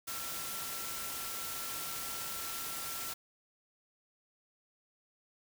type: tone in noise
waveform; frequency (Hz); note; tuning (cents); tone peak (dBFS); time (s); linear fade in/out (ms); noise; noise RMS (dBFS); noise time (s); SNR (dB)
sine; 1353; E6; +45; -48; 0.07-3.14; 10; white; -40; 0.07-3.14; -11
effects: none